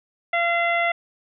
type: harmonic tone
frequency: 685 Hz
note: F5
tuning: 34 cents flat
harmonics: 1 / 2 / 3 / 4 / 5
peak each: -22 / -28 / -22 / -33 / -36 dBFS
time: 0.33-0.92 s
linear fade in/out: 5 ms
effects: none